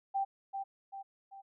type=tone with echo; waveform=sine; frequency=784 Hz; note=G5; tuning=in tune; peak=-29 dBFS; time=0.14-0.25 s; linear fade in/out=20 ms; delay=390 ms; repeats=3; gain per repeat=-6 dB; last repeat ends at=1.42 s; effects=none